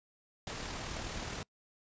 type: noise with amplitude modulation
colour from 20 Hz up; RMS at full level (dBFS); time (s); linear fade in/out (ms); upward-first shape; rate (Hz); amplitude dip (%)
pink; -39; 0.47-1.43; 2; sine; 38.6; 30
effects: noise-tail reverb RT60 0.1 s tail -25 dB re dry + resampled to 16000 Hz